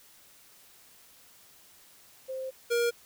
sine / square tone pair in turn, 524 / 472.9 Hz, C5 / A#4, +2 / +25 cents, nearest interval major second, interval 177 cents, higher first, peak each -33 / -25 dBFS, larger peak second, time 2.28-2.51 / 2.7-2.91 s, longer first, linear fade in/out 20 ms, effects white hiss -57 dBFS RMS until 3.05 s

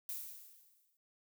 violet noise with exponential decay, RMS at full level -40 dBFS, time 0.09-0.97 s, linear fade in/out 1 ms, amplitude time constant 190 ms, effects noise-tail reverb RT60 0.2 s tail -26 dB re dry

